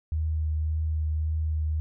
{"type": "tone with vibrato", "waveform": "sine", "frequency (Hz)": 78, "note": "D#2", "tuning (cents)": 5, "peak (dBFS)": -24, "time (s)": [0.12, 1.8], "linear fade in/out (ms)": 0, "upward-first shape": "triangle", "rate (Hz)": 1.8, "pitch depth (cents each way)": 18, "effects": []}